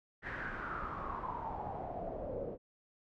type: noise with low-pass filter sweep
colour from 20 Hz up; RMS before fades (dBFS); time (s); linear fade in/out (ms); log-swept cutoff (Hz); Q
pink; -41; 0.22-2.58; 50; 1800 to 490; 6.8
effects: none